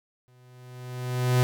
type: tone with exponential growth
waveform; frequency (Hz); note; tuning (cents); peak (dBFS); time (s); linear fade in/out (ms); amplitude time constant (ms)
45% pulse; 125.3; B2; +25; -17; 0.28-1.43; 0; 250
effects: none